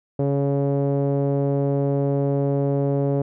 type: tone with low-pass filter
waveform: sawtooth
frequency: 140 Hz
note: C#3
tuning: 18 cents sharp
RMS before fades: -21 dBFS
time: 0.19-3.22 s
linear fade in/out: 5 ms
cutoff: 520 Hz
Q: 2.5
effects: none